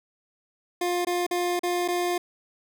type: tone with dropouts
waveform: 25% pulse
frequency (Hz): 353.1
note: F4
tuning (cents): +19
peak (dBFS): -20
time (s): 0.81-2.18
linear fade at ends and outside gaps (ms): 5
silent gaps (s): 1.049-1.069 / 1.266-1.31 / 1.594-1.633 / 1.879-1.884
effects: none